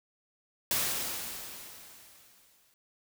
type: noise with exponential decay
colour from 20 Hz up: white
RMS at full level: -28 dBFS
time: 0.71-2.74 s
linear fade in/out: 1 ms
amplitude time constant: 440 ms
effects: none

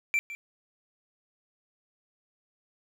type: tone with echo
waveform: triangle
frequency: 2346 Hz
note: D7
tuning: 2 cents flat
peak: -21 dBFS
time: 0.14-0.19 s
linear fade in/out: 0 ms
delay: 160 ms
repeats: 1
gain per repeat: -14 dB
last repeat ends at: 0.35 s
effects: 10-bit

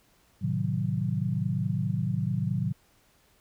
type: chord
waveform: sine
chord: A diminished seventh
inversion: none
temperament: equal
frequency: 110 / 130.81 / 155.56 / 185 Hz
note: A2 / C3 / Eb3 / Gb3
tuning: 0 / 0 / 0 / 0 cents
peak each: -31 dBFS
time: 0.41-2.73 s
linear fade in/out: 20 ms
effects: pink hiss -64 dBFS RMS until 3.4 s

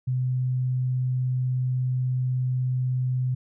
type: tone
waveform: sine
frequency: 127.4 Hz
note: C3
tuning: 46 cents flat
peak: -22 dBFS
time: 0.07-3.35 s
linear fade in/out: 10 ms
effects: none

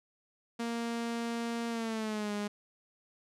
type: tone with pitch glide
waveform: sawtooth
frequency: 233.1 to 206.5 Hz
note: A#3 to G#3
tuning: 0 to -10 cents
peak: -29 dBFS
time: 0.59-2.48 s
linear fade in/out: 10 ms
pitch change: -210 cents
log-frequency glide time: 1.69-2.32 s
effects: low-pass 9000 Hz 12 dB/octave

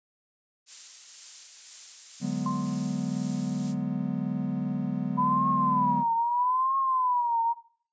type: noise with tremolo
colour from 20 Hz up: violet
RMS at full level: -35 dBFS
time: 0.66-3.75 s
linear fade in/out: 50 ms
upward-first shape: sine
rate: 2 Hz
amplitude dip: 25%
type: chord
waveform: triangle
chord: G# half-diminished seventh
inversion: second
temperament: equal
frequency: 146.83 / 185 / 207.7 / 246.9 Hz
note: D3 / F#3 / G#3 / B3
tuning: 0 / 0 / 0 / 0 cents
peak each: -32 / -29 / -31 / -30 dBFS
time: 2.2-6.05 s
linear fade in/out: 50 ms
type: tone with exponential decay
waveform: sine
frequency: 1046.5 Hz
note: C6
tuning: in tune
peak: -28 dBFS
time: 2.46-3.02 s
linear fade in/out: 2 ms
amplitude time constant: 120 ms
type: tone with vibrato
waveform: sine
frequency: 995 Hz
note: B5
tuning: 13 cents sharp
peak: -23 dBFS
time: 5.17-7.54 s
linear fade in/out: 20 ms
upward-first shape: triangle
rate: 0.78 Hz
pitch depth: 150 cents each way
effects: noise-tail reverb RT60 0.5 s tail -17 dB re dry + resampled to 16000 Hz

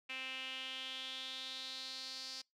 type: tone with band-pass filter sweep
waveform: sawtooth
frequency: 261.6 Hz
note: C4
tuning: in tune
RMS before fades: -45 dBFS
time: 0.09-2.42 s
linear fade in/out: 10 ms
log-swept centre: 2600 to 4800 Hz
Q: 5.2
effects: noise-tail reverb RT60 0.2 s tail -26 dB re dry

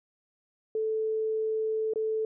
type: tone with dropouts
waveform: sine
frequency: 438.4 Hz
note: A4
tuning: 6 cents flat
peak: -26 dBFS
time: 0.75-2.25 s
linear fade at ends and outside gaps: 2 ms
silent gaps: 1.936-1.958 s
effects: none

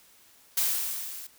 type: noise with level ramp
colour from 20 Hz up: blue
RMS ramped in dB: -24 to -42 dBFS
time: 0.57-1.27 s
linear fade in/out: 5 ms
effects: white hiss -58 dBFS RMS until 1.38 s

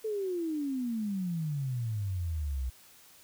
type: exponential sweep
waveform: sine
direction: down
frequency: 446 to 61.4 Hz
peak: -30 dBFS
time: 0.04-2.7 s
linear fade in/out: 10 ms
effects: white hiss -57 dBFS RMS until 3.23 s

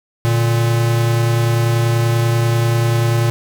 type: tone pair together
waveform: square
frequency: 116.54 / 146.83 Hz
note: A#2 / D3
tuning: 0 / 0 cents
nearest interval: major third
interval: 400 cents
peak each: -14 / -23 dBFS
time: 0.25-3.3 s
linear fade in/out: 0 ms
effects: none

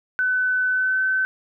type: tone with pitch glide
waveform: sine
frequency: 1507 to 1528 Hz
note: F#6 to G6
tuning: +31 to -45 cents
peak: -18 dBFS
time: 0.19-1.25 s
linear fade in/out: 0 ms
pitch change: +24 cents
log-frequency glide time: 0.7-1.02 s
effects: none

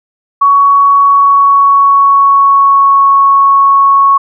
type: tone with pitch glide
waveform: sine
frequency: 1120 to 1105.9 Hz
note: C#6 to C#6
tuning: +18 to -4 cents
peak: -3 dBFS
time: 0.41-4.18 s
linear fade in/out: 10 ms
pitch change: -22 cents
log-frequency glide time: 1.03-3.06 s
effects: none

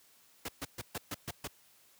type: noise bursts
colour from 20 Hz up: pink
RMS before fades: -38 dBFS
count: 7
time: 0.45-1.475 s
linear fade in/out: 5 ms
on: 35 ms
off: 130 ms
effects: white hiss -64 dBFS RMS until 1.99 s + high-pass 80 Hz 12 dB/octave

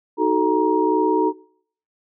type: tone cluster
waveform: sine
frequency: 311.8 / 374.2 / 437 / 942 Hz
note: D#4 / F#4 / A4 / A#5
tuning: +4 / +20 / -12 / +18 cents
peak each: -21 dBFS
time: 0.17-1.33 s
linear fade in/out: 50 ms
effects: noise-tail reverb RT60 0.6 s tail -23 dB re dry

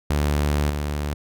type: tone with level steps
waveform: sawtooth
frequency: 73.42 Hz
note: D2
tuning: in tune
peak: -15 / -20 dBFS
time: 0.1-1.14 s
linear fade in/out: 5 ms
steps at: 0.7 s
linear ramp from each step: 2 ms
effects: none

